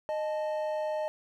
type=tone pair together; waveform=triangle; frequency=616 / 871.2 Hz; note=D#5 / A5; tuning=-17 / -17 cents; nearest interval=tritone; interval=600 cents; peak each=-28 / -35 dBFS; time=0.09-1.08 s; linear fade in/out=0 ms; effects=none